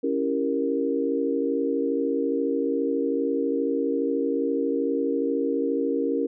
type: chord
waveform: sine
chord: C# diminished seventh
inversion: none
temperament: equal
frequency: 277.2 / 329.6 / 392 / 466.2 Hz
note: C#4 / E4 / G4 / Bb4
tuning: 0 / 0 / 0 / 0 cents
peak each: -26 / -30 / -30 / -26 dBFS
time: 0.03-6.27 s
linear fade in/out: 10 ms
effects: none